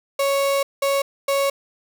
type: tone bursts at uneven times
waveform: 35% pulse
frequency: 554.4 Hz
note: C#5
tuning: in tune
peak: -16 dBFS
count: 3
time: 0.19-0.63 / 0.82-1.02 / 1.28-1.5 s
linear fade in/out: 5 ms
effects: 8-bit